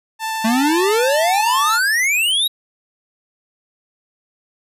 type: tone with vibrato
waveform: sawtooth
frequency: 885 Hz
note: A5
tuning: 10 cents sharp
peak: -17 dBFS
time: 0.19-1.8 s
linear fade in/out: 50 ms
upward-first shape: triangle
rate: 13 Hz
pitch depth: 9 cents each way
type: exponential sweep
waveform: square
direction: up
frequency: 215.5 to 3890 Hz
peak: -15 dBFS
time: 0.44-2.48 s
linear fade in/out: 10 ms
effects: resampled to 32000 Hz